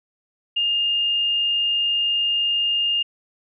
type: tone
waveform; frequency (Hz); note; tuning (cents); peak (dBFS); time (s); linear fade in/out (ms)
sine; 2823; F7; +18; -18; 0.56-3.03; 10
effects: none